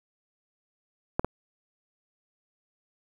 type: clicks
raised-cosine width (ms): 1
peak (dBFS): -9 / -13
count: 2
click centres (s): 1.195 / 1.246
effects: 8-bit